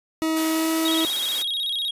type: tone with pitch glide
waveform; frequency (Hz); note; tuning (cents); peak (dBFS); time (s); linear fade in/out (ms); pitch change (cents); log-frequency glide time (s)
40% pulse; 319.3 to 322.8; D#4 to E4; +45 to -36; -20; 0.22-1.05; 0; +19; 0.48-0.72
type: high-pass noise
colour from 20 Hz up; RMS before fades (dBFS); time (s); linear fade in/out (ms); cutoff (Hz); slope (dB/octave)
white; -31; 0.36-1.43; 10; 230; 24
type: tone with vibrato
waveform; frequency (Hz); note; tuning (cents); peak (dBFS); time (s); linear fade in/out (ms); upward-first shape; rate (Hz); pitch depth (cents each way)
triangle; 3520; A7; 0; -22; 0.85-1.91; 5; square; 16; 120
effects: resampled to 32000 Hz